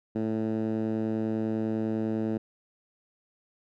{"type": "tone with band-pass filter", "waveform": "10% pulse", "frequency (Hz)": 110, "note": "A2", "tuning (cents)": 0, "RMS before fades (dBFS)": -29, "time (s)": [0.15, 2.38], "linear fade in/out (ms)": 10, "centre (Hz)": 250, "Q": 1.4, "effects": []}